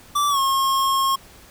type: tone with pitch glide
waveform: square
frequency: 1164 to 1079.8 Hz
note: D6 to C#6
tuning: -16 to -46 cents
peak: -18 dBFS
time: 0.15-1.16 s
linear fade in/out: 10 ms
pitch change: -130 cents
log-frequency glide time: 0.29-0.39 s
effects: pink hiss -47 dBFS RMS until 1.5 s